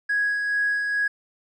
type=tone with tremolo; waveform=triangle; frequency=1661.2 Hz; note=G#6; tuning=in tune; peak=-16 dBFS; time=0.09-1.08 s; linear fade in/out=10 ms; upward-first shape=sine; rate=2.3 Hz; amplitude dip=45%; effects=tanh soft clip ceiling -17 dBFS + resampled to 24000 Hz